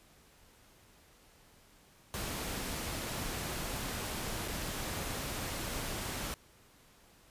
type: noise with dropouts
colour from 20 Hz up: pink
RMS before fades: -38 dBFS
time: 2.14-6.34 s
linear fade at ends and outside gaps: 0 ms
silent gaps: 4.478-4.482 s
effects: pink hiss -62 dBFS RMS until 7.3 s + resampled to 32000 Hz